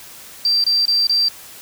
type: tone bursts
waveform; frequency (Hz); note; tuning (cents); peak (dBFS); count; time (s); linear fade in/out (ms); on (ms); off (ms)
sine; 4699; D8; 0; -13; 4; 0.45-1.285; 2; 190; 25
effects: white hiss -39 dBFS RMS until 1.61 s